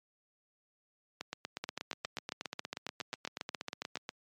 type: two click trains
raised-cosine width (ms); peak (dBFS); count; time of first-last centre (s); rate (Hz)
0.2; -19 / -20; 18 / 25; 1.64-3.956 / 1.21-4.091; 7.34 / 8.33
effects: high-pass 150 Hz 12 dB/octave + MP3 96 kbps